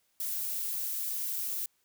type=noise; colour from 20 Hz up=violet; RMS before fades=-34 dBFS; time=0.2-1.66 s; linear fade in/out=2 ms; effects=white hiss -73 dBFS RMS until 1.84 s